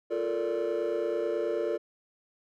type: chord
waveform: triangle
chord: Bb major seventh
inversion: second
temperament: just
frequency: 349.6 / 437 / 466.2 / 582.7 Hz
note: F4 / A4 / Bb4 / D5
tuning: +2 / -12 / 0 / -14 cents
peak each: -30 dBFS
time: 0.1-1.78 s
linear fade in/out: 20 ms
effects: tanh soft clip ceiling -20 dBFS